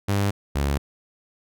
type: tone pair in turn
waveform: sawtooth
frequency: 100.2 / 70.38 Hz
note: G2 / C#2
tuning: +38 / +27 cents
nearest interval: tritone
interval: 611 cents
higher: first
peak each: -16 / -17 dBFS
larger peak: first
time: 0.08-0.31 / 0.55-0.78 s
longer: neither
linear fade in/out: 10 ms
effects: none